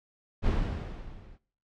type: noise with level ramp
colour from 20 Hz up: brown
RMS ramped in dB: -23 to -53 dBFS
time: 0.42-1.39 s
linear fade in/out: 50 ms
effects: noise-tail reverb RT60 0.5 s tail -21 dB re dry + low-pass 4000 Hz 12 dB/octave